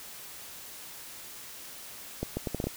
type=accelerating click train; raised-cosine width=2 ms; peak=-17 dBFS; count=7; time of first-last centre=2.23-2.67 s; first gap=140 ms; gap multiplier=0.73; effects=white hiss -45 dBFS RMS until 2.76 s